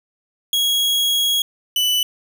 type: tone pair in turn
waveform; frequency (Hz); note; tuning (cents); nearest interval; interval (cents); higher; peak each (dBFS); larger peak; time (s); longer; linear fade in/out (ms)
40% pulse; 3313 / 2982; G#7 / F#7; -5 / +13; major second; 182; first; -15; neither; 0.53-1.42 / 1.76-2.03; first; 2
effects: none